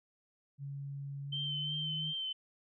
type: tone with pitch glide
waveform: sine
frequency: 140 to 155.34 Hz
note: C#3 to D#3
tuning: +18 to -2 cents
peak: -39 dBFS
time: 0.58-2.14 s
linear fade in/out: 50 ms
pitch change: +180 cents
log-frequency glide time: 1.23-1.92 s
type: tone with vibrato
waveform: sine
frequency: 3100 Hz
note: G7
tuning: 20 cents flat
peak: -35 dBFS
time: 1.32-2.33 s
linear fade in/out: 10 ms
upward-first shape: sine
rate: 2.8 Hz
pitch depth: 26 cents each way
effects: none